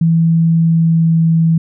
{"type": "tone with pitch glide", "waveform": "sine", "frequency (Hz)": [164.81, 163.67], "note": ["E3", "E3"], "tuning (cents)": [0, -12], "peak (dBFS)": -8, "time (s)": [0.01, 1.58], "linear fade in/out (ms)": 5, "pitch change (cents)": -12, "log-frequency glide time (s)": [0.57, 1.22], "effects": []}